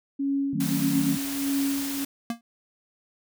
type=tone with tremolo; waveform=sine; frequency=277.2 Hz; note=C#4; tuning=in tune; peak=-22 dBFS; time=0.19-2.05 s; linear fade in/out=10 ms; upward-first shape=sine; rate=1.6 Hz; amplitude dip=60%
type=chord; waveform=sine; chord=D# diminished seventh; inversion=none; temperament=just; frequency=155.56 / 186.68 / 224 / 268.8 Hz; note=D#3 / F#3 / A3 / C4; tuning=0 / +16 / +31 / +47 cents; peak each=-30 dBFS; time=0.53-1.17 s; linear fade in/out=5 ms
type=noise; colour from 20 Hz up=white; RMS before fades=-34 dBFS; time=0.6-2.05 s; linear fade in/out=5 ms
type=tone with exponential decay; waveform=square; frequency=233.3 Hz; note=A#3; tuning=2 cents sharp; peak=-24 dBFS; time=2.3-2.41 s; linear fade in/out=2 ms; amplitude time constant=23 ms
effects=none